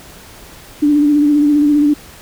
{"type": "tone with vibrato", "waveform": "sine", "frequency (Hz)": 293.7, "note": "D4", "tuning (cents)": 0, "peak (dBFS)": -8, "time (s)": [0.82, 1.94], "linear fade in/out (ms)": 10, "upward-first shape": "sine", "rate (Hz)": 15, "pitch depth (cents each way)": 34, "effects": ["pink hiss -38 dBFS RMS until 2.21 s"]}